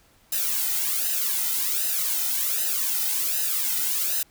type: noise with flanger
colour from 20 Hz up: blue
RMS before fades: -25 dBFS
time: 0.32-4.23 s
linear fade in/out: 5 ms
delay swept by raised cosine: 0.88 to 1.81 ms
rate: 1.3 Hz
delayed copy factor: -0.85
effects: pink hiss -59 dBFS RMS until 4.3 s